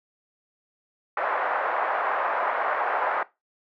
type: band-pass noise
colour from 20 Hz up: pink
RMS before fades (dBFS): -26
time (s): 1.17-3.23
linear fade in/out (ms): 2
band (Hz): 610 to 1600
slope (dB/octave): 24
effects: noise-tail reverb RT60 0.2 s tail -17 dB re dry